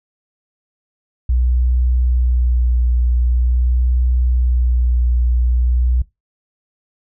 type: tone with vibrato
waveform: sine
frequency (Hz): 61.2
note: B1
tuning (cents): -15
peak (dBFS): -12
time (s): 1.29-6.02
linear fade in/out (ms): 5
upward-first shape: sine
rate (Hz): 0.45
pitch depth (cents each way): 20
effects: noise-tail reverb RT60 0.2 s tail -20 dB re dry